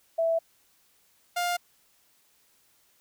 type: tone pair in turn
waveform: sine / sawtooth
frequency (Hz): 659.3 / 704.1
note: E5 / F5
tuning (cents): 0 / +14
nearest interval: minor second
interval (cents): 114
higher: second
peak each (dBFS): -22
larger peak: neither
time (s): 0.18-0.39 / 1.36-1.57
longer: neither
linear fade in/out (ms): 10
effects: white hiss -65 dBFS RMS until 3 s